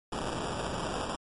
white noise with sample-and-hold, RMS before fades -34 dBFS, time 0.12-1.16 s, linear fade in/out 5 ms, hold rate 2100 Hz, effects MP3 48 kbps

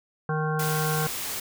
harmonic tone, 154.9 Hz, D#3, 7 cents flat, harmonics 1 / 3 / 5 / 7 / 9 / 10, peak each -26 / -31 / -33 / -34 / -36 / -36 dBFS, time 0.29-1.07 s, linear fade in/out 2 ms
white noise, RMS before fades -32 dBFS, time 0.59-1.4 s, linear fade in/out 5 ms
effects none

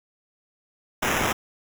blue noise with sample-and-hold, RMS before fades -24 dBFS, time 1.02-1.33 s, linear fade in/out 10 ms, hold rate 4410 Hz, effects none

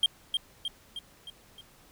triangle tone with echo, 3198 Hz, G7, 34 cents sharp, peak -18 dBFS, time 0.03-0.06 s, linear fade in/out 2 ms, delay 310 ms, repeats 5, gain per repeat -5 dB, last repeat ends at 1.61 s, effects pink hiss -58 dBFS RMS until 1.91 s

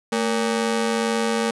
sawtooth ring-modulated tone, 344.2 Hz, F4, 25 cents flat, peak -13 dBFS, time 0.12-1.51 s, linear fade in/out 5 ms, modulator 121 Hz, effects resampled to 24000 Hz + 9-bit

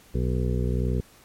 harmonic tone, 61.74 Hz, B1, in tune, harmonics 1 / 2 / 3 / 4 / 6 / 7 / 8, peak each -25 / -27 / -31 / -34 / -35 / -35 / -39 dBFS, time 0.14-1.01 s, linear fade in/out 10 ms, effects pink hiss -54 dBFS RMS until 1.24 s + MP3 64 kbps

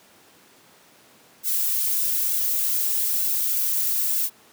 violet noise with flanger, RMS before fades -23 dBFS, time 1.43-4.3 s, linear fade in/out 50 ms, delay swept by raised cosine 1.6 to 5.2 ms, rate 1.1 Hz, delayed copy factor -0.6, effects pink hiss -53 dBFS RMS until 4.52 s + high-pass 200 Hz 12 dB/octave

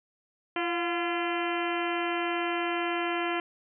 harmonic tone with a mistuned harmonic, 342.1 Hz, F4, 36 cents flat, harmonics 1 / 2 / 3 / 4 / 5 / 6 / 7 / 8 / 9, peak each -31 / -34 / -36 / -37 / -38 / -39 / -39 / -40 / -41 dBFS, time 0.56-3.4 s, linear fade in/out 2 ms, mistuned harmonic 2, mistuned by +51 cents, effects none

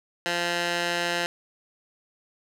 15% pulse tone with band-pass filter, 173.2 Hz, F3, 14 cents flat, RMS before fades -27 dBFS, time 0.26-1.26 s, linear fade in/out 0 ms, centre 2600 Hz, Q 0.67, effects none

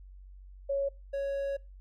sine / triangle tone pair in turn, 555 / 555 Hz, C#5 / C#5, +2 / +2 cents, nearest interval unison, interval 0 cents, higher neither, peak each -27 / -28 dBFS, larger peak first, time 0.69-0.89 / 1.13-1.57 s, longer second, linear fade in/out 10 ms, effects noise-tail reverb RT60 0.3 s tail -24 dB re dry + added 47 Hz sine -47 dBFS peak until 1.8 s

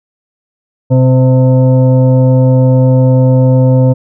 sine tone with frequency modulation, 128.4 Hz, C3, 32 cents flat, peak -4 dBFS, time 0.9-3.94 s, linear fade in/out 20 ms, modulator 388 Hz, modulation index 0.8, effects none

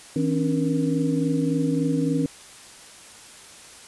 sine tone cluster, 160.6 / 267.8 / 291.3 / 474.2 Hz, E3 / C4 / D4 / A#4, -45 / +40 / -14 / +30 cents, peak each -25 / -23 / -27 / -30 dBFS, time 0.16-2.26 s, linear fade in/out 2 ms, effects white hiss -45 dBFS RMS until 3.87 s + resampled to 24000 Hz

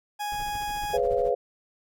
40% pulse tone, 830 Hz, G#5, 1 cent flat, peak -28 dBFS, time 0.19-0.98 s, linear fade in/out 20 ms
brown noise with tremolo, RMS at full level -37 dBFS, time 0.32-1.31 s, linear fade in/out 0 ms, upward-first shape triangle, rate 14 Hz, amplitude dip 90%
sine chord, C# dominant seventh, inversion second, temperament just, 415.8 / 498.9 / 554.4 / 693 Hz, G#4 / B4 / C#5 / E#5, +2 / +17 / 0 / -14 cents, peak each -28 / -25 / -28 / -29 dBFS, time 0.93-1.35 s, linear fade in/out 10 ms
effects none

